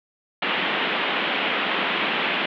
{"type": "band-pass noise", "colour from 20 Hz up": "white", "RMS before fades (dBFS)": -24, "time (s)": [0.42, 2.46], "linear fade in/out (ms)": 5, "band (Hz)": [170, 3300], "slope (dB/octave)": 48, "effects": []}